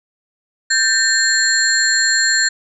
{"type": "tone cluster", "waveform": "sine", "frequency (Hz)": [1573, 1799, 4236, 7320], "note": ["G6", "A6", "C8", "A#8"], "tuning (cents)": [6, 38, 21, -32], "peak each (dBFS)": -18, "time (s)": [0.7, 2.49], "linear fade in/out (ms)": 10, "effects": []}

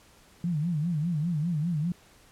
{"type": "tone with vibrato", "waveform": "sine", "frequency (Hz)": 161.4, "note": "E3", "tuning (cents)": -36, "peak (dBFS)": -25, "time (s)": [0.44, 1.92], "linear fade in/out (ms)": 2, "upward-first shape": "sine", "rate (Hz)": 5, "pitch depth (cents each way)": 170, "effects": ["pink hiss -57 dBFS RMS until 2.31 s", "low-pass 12000 Hz 12 dB/octave"]}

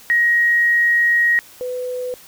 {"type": "tone pair in turn", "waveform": "sine", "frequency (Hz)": [1888, 500.1], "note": ["A#6", "B4"], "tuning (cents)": [22, 22], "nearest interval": "octave + major seventh", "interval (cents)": 2300, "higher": "first", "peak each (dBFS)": [-12, -22], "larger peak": "first", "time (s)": [[0.1, 1.39], [1.61, 2.14]], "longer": "first", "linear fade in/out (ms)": 0, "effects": ["white hiss -44 dBFS RMS until 2.27 s"]}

